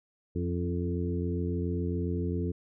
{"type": "harmonic tone with a mistuned harmonic", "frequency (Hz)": 87.31, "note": "F2", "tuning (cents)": 0, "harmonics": [1, 2, 3, 4, 5], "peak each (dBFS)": [-31, -34, -36, -37, -38], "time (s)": [0.35, 2.52], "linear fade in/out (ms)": 10, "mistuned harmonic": 3, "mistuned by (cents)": 30, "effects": []}